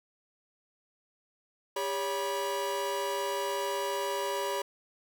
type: tone cluster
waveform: 45% pulse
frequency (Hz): 400.5 / 563 / 974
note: G4 / C#5 / B5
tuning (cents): +37 / +27 / -24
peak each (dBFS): -35 / -35 / -34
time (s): 1.76-4.62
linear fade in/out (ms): 5
effects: none